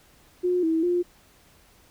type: tone with pitch steps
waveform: sine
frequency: 359.2 / 323.8 / 352.7 Hz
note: F4 / E4 / F4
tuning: +49 / -31 / +17 cents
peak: -20 dBFS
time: 0.43-1.03 s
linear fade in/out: 20 ms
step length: 200 ms
effects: pink hiss -57 dBFS RMS until 1.9 s